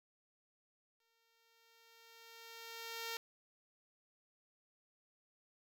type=tone with exponential growth; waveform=5% pulse; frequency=458.6 Hz; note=A#4; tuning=28 cents flat; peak=-28 dBFS; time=1-3.17 s; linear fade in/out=2 ms; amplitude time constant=470 ms; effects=none